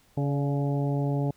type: harmonic tone with a mistuned harmonic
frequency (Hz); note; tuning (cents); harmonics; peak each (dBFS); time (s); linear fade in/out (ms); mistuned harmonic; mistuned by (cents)
141; C#3; +30; 1 / 2 / 3 / 4 / 5 / 6; -25 / -31 / -35 / -37 / -39 / -41; 0.17-1.31; 5; 4; +38
effects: pink hiss -62 dBFS RMS until 1.36 s